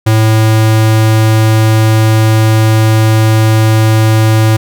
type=tone; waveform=square; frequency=110 Hz; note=A2; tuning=in tune; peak=-6 dBFS; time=0.06-4.57 s; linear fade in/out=10 ms; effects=none